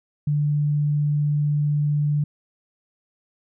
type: tone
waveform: sine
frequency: 147.4 Hz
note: D3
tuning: 7 cents sharp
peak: -18 dBFS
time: 0.27-2.24 s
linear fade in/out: 5 ms
effects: none